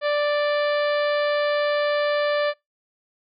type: harmonic tone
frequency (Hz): 587.3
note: D5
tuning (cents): 0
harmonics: 1 / 2 / 3 / 4 / 5 / 6 / 7 / 8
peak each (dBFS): -20 / -29 / -29 / -36 / -38 / -37 / -40 / -42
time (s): 0.01-2.54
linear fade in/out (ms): 50
effects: noise-tail reverb RT60 0.2 s tail -26 dB re dry